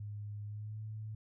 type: tone with pitch glide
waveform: sine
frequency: 103.83 to 108.24 Hz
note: G#2 to A2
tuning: 0 to -28 cents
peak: -40 dBFS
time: 0-1.15 s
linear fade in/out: 5 ms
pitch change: +72 cents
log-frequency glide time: 0.45-0.8 s
effects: none